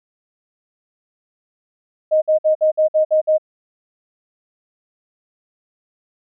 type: tone bursts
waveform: sine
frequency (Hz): 622.3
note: D#5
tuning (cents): 0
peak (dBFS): -11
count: 8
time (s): 2.11-3.382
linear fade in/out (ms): 20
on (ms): 110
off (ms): 56
effects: none